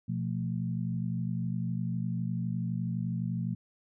sine tone cluster, 123.1 / 175 / 222.8 Hz, B2 / F3 / A3, -5 / +4 / +22 cents, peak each -33 / -33 / -37 dBFS, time 0.08-3.55 s, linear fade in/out 10 ms, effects none

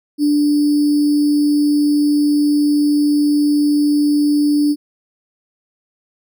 sine tone with sample-and-hold, 293.7 Hz, D4, in tune, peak -11 dBFS, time 0.18-4.76 s, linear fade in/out 50 ms, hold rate 4900 Hz, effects none

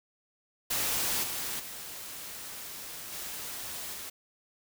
white noise with level steps, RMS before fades -30 / -35 / -42 / -39 / -41 dBFS, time 0.7-4.1 s, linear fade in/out 10 ms, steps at 1.23 / 1.59 / 3.12 / 3.93 s, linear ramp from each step 10 ms, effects none

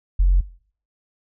sine tone, 44.9 Hz, F1, 49 cents sharp, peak -11 dBFS, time 0.19-0.41 s, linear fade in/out 10 ms, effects noise-tail reverb RT60 0.5 s tail -19 dB re dry + tanh soft clip ceiling -8 dBFS

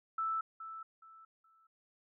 sine tone with echo, 1319 Hz, E6, 1 cent sharp, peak -32 dBFS, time 0.18-0.41 s, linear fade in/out 5 ms, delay 420 ms, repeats 3, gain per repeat -11 dB, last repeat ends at 1.67 s, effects none

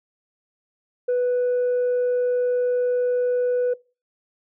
sine tone, 493.9 Hz, B4, in tune, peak -16 dBFS, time 1.08-3.74 s, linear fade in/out 10 ms, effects noise-tail reverb RT60 0.3 s tail -22 dB re dry + tanh soft clip ceiling -17 dBFS

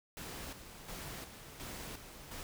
pink noise with tremolo, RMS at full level -45 dBFS, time 0.17-2.43 s, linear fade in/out 0 ms, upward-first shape square, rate 1.4 Hz, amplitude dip 55%, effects none

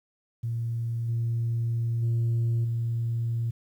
sine tone with level steps, 116.2 Hz, A#2, 5 cents flat, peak -26 / -23 / -20 / -24 dBFS, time 0.43-3.51 s, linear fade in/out 10 ms, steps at 1.08 / 2.02 / 2.64 s, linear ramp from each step 10 ms, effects tanh soft clip ceiling -21 dBFS + 10-bit

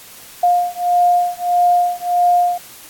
sine beating tone pair, 707 / 708.6 Hz, F5 / F5, +21 / +25 cents, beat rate 1.6 Hz, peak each -15 dBFS, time 0.43-2.58 s, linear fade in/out 5 ms, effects white hiss -39 dBFS RMS until 2.89 s + AAC 64 kbps

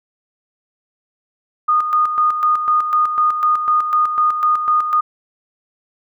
sine tone with tremolo, 1229 Hz, D#6, 22 cents flat, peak -11 dBFS, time 1.68-5.01 s, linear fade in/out 10 ms, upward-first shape square, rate 4 Hz, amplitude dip 55%, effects none

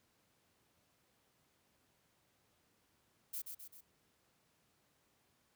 violet noise with echo, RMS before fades -42 dBFS, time 3.33-3.42 s, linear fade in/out 10 ms, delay 130 ms, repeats 3, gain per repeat -5 dB, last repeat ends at 3.81 s, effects pink hiss -75 dBFS RMS until 5.55 s + high-pass 80 Hz 12 dB/octave

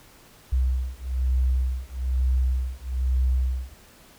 sine beating tone pair, 63.3 / 64.4 Hz, B1 / C2, +43 / -27 cents, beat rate 1.1 Hz, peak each -24 dBFS, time 0.52-3.74 s, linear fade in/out 10 ms, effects pink hiss -52 dBFS RMS until 4.18 s

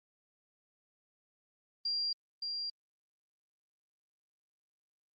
sine tone with echo, 4764 Hz, D8, 24 cents sharp, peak -31 dBFS, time 1.85-2.13 s, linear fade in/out 5 ms, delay 570 ms, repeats 1, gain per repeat -4 dB, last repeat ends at 2.7 s, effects Opus 24 kbps

